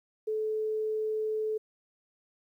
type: tone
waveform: sine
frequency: 433.4 Hz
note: A4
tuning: 26 cents flat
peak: -28 dBFS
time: 0.27-1.58 s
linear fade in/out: 10 ms
effects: 11-bit